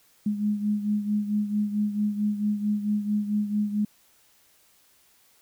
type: beating tone pair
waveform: sine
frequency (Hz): 207.7 / 212.2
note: G#3 / G#3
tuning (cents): 0 / +38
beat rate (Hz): 4.5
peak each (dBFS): -24 / -30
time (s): 0.26-3.85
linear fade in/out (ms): 5
effects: white hiss -61 dBFS RMS until 5.41 s